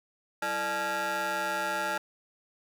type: ring-modulated tone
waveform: 25% pulse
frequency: 261.6 Hz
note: C4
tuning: in tune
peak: -22 dBFS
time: 0.42-1.98 s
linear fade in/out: 5 ms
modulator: 1120 Hz
effects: none